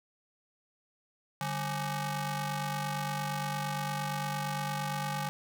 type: ring-modulated tone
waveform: sawtooth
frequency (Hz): 342.9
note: F4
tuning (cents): -32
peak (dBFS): -25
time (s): 1.41-5.29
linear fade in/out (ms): 0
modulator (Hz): 490
effects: none